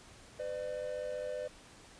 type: tone pair together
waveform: triangle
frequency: 505 / 600.1 Hz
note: B4 / D5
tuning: +39 / +37 cents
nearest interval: minor third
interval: 298 cents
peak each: -37 / -37 dBFS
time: 0.39-1.48 s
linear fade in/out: 10 ms
effects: pink hiss -56 dBFS RMS until 1.99 s + resampled to 22050 Hz